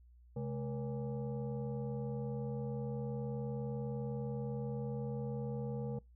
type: tone with frequency modulation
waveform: sine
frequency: 132.3 Hz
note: C3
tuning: 20 cents sharp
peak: -36 dBFS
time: 0.36-5.99 s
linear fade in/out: 5 ms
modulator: 345 Hz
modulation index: 1.1
effects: noise-tail reverb RT60 0.2 s tail -24 dB re dry + added 60 Hz sine -58 dBFS peak until 6.15 s